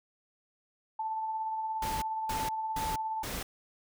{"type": "tone with tremolo", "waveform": "sine", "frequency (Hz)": 880, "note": "A5", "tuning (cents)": 0, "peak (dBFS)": -30, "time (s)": [0.99, 3.23], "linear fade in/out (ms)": 5, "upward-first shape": "sine", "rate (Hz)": 17, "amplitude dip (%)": 30}
{"type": "noise bursts", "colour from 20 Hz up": "pink", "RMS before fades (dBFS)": -37, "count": 4, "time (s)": [1.82, 3.43], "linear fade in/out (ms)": 5, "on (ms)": 200, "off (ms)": 270}
{"effects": []}